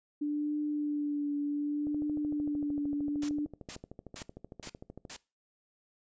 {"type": "tone with vibrato", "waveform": "sine", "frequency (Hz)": 293.7, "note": "D4", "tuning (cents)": 0, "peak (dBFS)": -29, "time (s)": [0.21, 3.46], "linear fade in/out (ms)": 10, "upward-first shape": "triangle", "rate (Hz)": 0.65, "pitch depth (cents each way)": 29}
{"type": "click train", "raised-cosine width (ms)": 2, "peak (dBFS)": -31, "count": 43, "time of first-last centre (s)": [1.87, 5.052], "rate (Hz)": 13.2}
{"type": "noise bursts", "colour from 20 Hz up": "white", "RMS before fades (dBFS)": -42, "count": 5, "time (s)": [3.22, 5.165], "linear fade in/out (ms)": 2, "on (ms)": 69, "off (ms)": 400}
{"effects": ["noise-tail reverb RT60 0.3 s tail -22 dB re dry", "resampled to 16000 Hz"]}